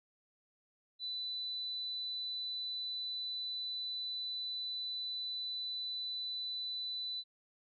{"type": "tone", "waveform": "sine", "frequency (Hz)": 3990, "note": "B7", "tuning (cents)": 17, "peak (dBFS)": -37, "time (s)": [0.99, 7.24], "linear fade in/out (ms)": 50, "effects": []}